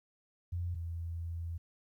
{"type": "tone pair in turn", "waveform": "sine", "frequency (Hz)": [87.31, 84.04], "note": ["F2", "E2"], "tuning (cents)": [0, 34], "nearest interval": "minor second", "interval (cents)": 66, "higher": "first", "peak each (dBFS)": [-33, -36], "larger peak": "first", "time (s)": [[0.52, 0.75], [0.75, 1.58]], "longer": "second", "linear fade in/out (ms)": 10, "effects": ["12-bit"]}